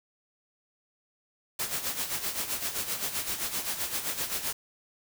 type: noise with tremolo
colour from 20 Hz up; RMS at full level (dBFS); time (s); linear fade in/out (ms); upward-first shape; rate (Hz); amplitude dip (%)
white; -30; 1.59-4.53; 5; sine; 7.7; 65
effects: none